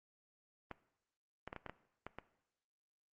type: clicks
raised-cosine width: 0.5 ms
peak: -29 dBFS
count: 8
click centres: 0.713 / 1.476 / 1.529 / 1.563 / 1.663 / 1.696 / 2.066 / 2.186 s
effects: noise-tail reverb RT60 0.8 s tail -17 dB re dry + Opus 32 kbps